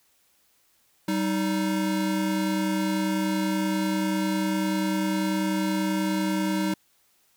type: tone pair together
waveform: square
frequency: 193.06 / 311.7 Hz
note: G3 / D#4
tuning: -26 / +3 cents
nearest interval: minor sixth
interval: 829 cents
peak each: -27 dBFS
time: 1.08-6.74 s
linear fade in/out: 5 ms
effects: white hiss -65 dBFS RMS until 7.36 s